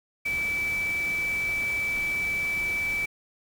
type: tone in noise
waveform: sine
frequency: 2310 Hz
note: D7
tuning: 29 cents flat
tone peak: -25 dBFS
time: 0.25-3.06 s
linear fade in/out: 10 ms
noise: pink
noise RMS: -40 dBFS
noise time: 0.25-3.06 s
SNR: +12 dB
effects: none